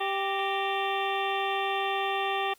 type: harmonic tone with a mistuned harmonic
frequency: 392 Hz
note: G4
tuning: in tune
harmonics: 1 / 2 / 3 / 5 / 6 / 7 / 8 / 9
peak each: -33 / -30 / -34 / -36 / -39 / -37 / -41 / -39 dBFS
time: 0-2.54 s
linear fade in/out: 10 ms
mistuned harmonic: 5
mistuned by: -99 cents
effects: white hiss -61 dBFS RMS until 2.58 s + Opus 32 kbps

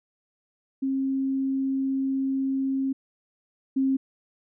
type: tone pair in turn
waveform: sine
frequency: 268.4 / 267.4 Hz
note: C4 / C4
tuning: +44 / +38 cents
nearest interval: unison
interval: 6 cents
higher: first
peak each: -23 / -20 dBFS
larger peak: second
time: 0.82-2.93 / 3.76-3.97 s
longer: first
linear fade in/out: 10 ms
effects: none

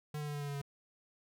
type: tone with pitch steps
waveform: square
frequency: 149.9 / 148.35 / 146.82 / 145.3 / 143.79 / 142.31 / 140.83 Hz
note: D3 / D3 / D3 / D3 / D3 / C#3 / C#3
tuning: +36 / +18 / 0 / -18 / -36 / +46 / +28 cents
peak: -38 dBFS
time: 0.14-0.616 s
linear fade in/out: 5 ms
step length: 68 ms
effects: none

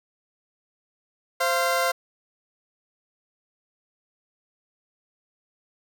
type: tone pair together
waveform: 20% pulse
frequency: 523.3 / 687.6 Hz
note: C5 / F5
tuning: 0 / -27 cents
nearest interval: perfect fourth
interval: 473 cents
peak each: -19 dBFS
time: 1.4-1.92 s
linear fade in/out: 10 ms
effects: none

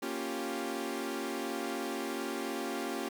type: chord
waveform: sawtooth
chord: G half-diminished seventh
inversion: first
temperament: equal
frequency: 233.1 / 277.2 / 349.2 / 392 Hz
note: Bb3 / Db4 / F4 / G4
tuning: 0 / 0 / 0 / 0 cents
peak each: -37 / -35 / -36 / -36 dBFS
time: 0.02-3.09 s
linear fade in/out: 10 ms
effects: 9-bit

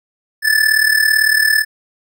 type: tone with amplitude modulation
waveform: square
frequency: 1745 Hz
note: A6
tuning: 15 cents flat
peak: -8 dBFS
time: 0.42-1.65 s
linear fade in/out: 50 ms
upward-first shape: sine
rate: 37.9 Hz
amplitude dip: 75%
effects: none

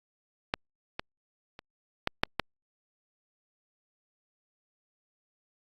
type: clicks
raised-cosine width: 0.3 ms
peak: -10 / -16 / -27 / -9 / -6 / -9 dBFS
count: 6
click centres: 0.539 / 0.995 / 1.591 / 2.074 / 2.235 / 2.397 s
effects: Opus 48 kbps

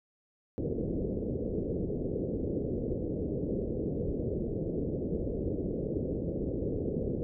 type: low-pass noise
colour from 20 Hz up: white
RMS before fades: -33 dBFS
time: 0.58-7.23 s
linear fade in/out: 0 ms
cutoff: 500 Hz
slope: 48 dB/octave
effects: none

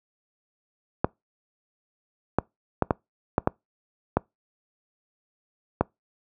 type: clicks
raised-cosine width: 1 ms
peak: -5 dBFS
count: 8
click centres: 1.045 / 2.386 / 2.823 / 2.908 / 3.381 / 3.474 / 4.17 / 5.81 s
effects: noise-tail reverb RT60 0.2 s tail -26 dB re dry + high-pass 60 Hz 12 dB/octave

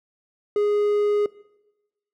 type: tone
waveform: triangle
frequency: 414.3 Hz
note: G#4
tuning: 4 cents flat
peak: -16 dBFS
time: 0.56-1.26 s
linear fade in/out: 2 ms
effects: noise-tail reverb RT60 1.0 s tail -20 dB re dry

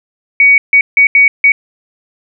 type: tone bursts at uneven times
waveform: sine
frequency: 2250 Hz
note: C#7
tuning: 25 cents sharp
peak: -3 dBFS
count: 5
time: 0.4-0.58 / 0.73-0.81 / 0.97-1.07 / 1.15-1.28 / 1.44-1.52 s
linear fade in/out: 2 ms
effects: none

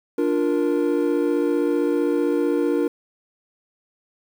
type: chord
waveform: triangle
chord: Bb major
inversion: first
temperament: equal with one note detuned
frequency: 293.7 / 349.2 / 468.6 Hz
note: D4 / F4 / Bb4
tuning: 0 / 0 / +9 cents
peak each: -20 / -21 / -21 dBFS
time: 0.18-2.88 s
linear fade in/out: 5 ms
effects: 8-bit

